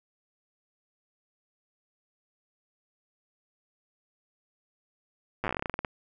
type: slowing click train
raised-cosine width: 0.5 ms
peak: -15 dBFS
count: 17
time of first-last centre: 5.44-5.848 s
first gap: 8 ms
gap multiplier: 1.14
effects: none